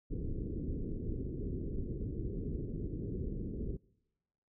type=low-pass noise; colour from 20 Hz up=pink; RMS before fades=-38 dBFS; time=0.1-3.77 s; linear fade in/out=10 ms; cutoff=430 Hz; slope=48 dB/octave; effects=noise-tail reverb RT60 1.0 s tail -26 dB re dry